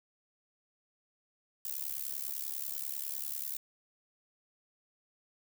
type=noise with amplitude modulation; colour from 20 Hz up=violet; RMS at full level=-34 dBFS; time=1.65-3.57 s; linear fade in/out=2 ms; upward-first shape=sine; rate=70.1 Hz; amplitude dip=100%; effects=none